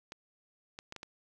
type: clicks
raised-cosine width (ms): 0.2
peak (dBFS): -26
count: 5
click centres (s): 0.121 / 0.789 / 0.924 / 0.963 / 1.031
effects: none